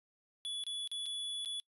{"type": "tone with dropouts", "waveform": "square", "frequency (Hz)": 3418, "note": "G#7", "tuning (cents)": 49, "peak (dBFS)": -38, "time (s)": [0.45, 1.6], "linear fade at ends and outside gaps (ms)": 0, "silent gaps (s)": [[0.638, 0.666], [0.875, 0.915], [1.058, 1.063], [1.449, 1.458]], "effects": ["noise-tail reverb RT60 0.1 s tail -26 dB re dry", "resampled to 32000 Hz"]}